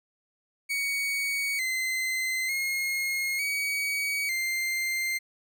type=tone with pitch steps; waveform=40% pulse; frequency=2241 / 2060 / 2149 / 2260 / 2093 Hz; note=C#7 / C7 / C7 / C#7 / C7; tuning=+18 / -28 / +46 / +33 / 0 cents; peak=-26 dBFS; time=0.69-5.19 s; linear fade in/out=20 ms; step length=900 ms; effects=none